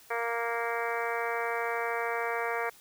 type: harmonic tone with a mistuned harmonic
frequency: 233.1 Hz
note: A#3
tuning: in tune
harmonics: 2 / 3 / 4 / 5 / 6 / 7 / 8 / 9 / 10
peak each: -34 / -36 / -37 / -38 / -39 / -39 / -40 / -41 / -41 dBFS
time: 0.1-2.7 s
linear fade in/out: 10 ms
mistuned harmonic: 10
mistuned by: -26 cents
effects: white hiss -56 dBFS RMS until 2.8 s